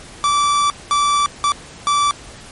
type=tone bursts at uneven times; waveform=45% pulse; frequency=1162 Hz; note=D6; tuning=19 cents flat; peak=-13 dBFS; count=4; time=0.24-0.7 / 0.91-1.26 / 1.44-1.52 / 1.87-2.11 s; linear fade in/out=0 ms; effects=pink hiss -38 dBFS RMS until 2.51 s + MP3 48 kbps